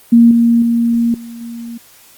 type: tone with level steps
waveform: sine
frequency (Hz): 233.7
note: A#3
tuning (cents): +5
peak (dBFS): -3 / -7 / -10 / -27 / -24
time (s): 0.12-1.78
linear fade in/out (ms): 10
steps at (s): 0.31 / 0.62 / 1.14 / 1.41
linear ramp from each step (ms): 2
effects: white hiss -44 dBFS RMS until 2.17 s + Opus 32 kbps